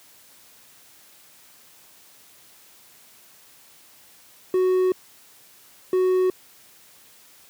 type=tone bursts at uneven times; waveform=triangle; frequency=370 Hz; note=F#4; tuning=in tune; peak=-15 dBFS; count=2; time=4.54-4.92 / 5.93-6.3 s; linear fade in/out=2 ms; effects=white hiss -52 dBFS RMS until 7.49 s + high-pass 80 Hz 12 dB/octave